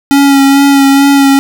square tone with vibrato, 277.2 Hz, C#4, in tune, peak -4 dBFS, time 0.11-1.39 s, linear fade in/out 0 ms, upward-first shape sine, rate 2.3 Hz, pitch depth 20 cents each way, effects none

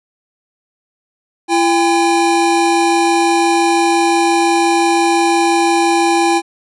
square tone pair together, 338.5 / 805.1 Hz, E4 / G5, +46 / +46 cents, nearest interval octave + minor third, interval 1500 cents, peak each -14 dBFS, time 1.48-6.42 s, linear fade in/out 50 ms, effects resampled to 24000 Hz

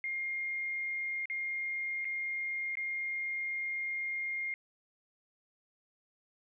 sine tone with dropouts, 2124 Hz, C7, 25 cents sharp, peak -33 dBFS, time 0.04-4.54 s, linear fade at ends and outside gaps 1 ms, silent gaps 1.256-1.299 / 2.046-2.052 / 2.754-2.771 s, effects none

